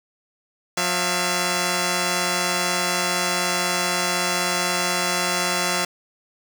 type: tone pair together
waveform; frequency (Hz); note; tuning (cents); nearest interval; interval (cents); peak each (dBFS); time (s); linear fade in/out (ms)
5% pulse; 179.05 / 676; F3 / E5; +43 / +43; octave + major seventh; 2300; -12; 0.77-5.85; 5
effects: none